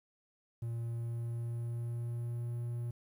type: tone with pitch glide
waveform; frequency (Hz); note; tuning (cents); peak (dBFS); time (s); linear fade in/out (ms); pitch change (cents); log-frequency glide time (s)
triangle; 116.54 to 119.2; A#2 to A#2; 0 to +39; -33; 0.62-2.91; 5; +39; 0.77-2.56
effects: 11-bit